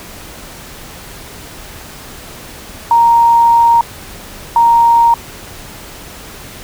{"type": "tone bursts at uneven times", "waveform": "sine", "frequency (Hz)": 932.3, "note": "A#5", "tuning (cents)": 0, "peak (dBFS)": -5, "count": 2, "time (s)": [[2.91, 3.81], [4.56, 5.14]], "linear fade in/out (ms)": 2, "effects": ["pink hiss -32 dBFS RMS until 6.63 s"]}